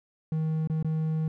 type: tone with dropouts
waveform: triangle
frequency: 158 Hz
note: D#3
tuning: 27 cents sharp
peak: -23 dBFS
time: 0.32-1.28 s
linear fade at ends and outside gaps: 2 ms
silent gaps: 0.674-0.698 / 0.827-0.846 s
effects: none